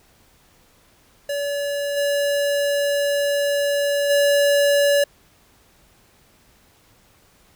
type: tone with level steps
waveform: square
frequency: 571 Hz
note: D5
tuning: 49 cents flat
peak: -23 / -19 / -15 dBFS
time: 1.29-5.04 s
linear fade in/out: 5 ms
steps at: 1.96 / 4.09 s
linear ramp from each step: 20 ms
effects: pink hiss -56 dBFS RMS until 7.55 s